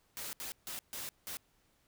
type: noise bursts at uneven times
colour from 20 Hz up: white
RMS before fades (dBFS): -42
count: 5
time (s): 0.17-0.33 / 0.4-0.52 / 0.67-0.79 / 0.93-1.09 / 1.27-1.37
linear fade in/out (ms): 0
effects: pink hiss -72 dBFS RMS until 1.87 s